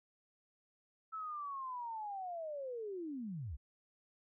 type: linear sweep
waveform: sine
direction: down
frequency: 1320 to 55.6 Hz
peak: -40 dBFS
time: 1.12-3.57 s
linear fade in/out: 20 ms
effects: none